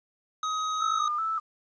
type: tone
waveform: square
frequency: 1263 Hz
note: D#6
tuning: 26 cents sharp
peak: -28 dBFS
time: 0.43-1.08 s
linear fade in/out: 2 ms
type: tone with vibrato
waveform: sine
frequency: 1260 Hz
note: D#6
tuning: 21 cents sharp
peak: -26 dBFS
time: 0.8-1.4 s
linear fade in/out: 20 ms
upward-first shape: square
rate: 2.6 Hz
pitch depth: 74 cents each way
effects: resampled to 16000 Hz + 10-bit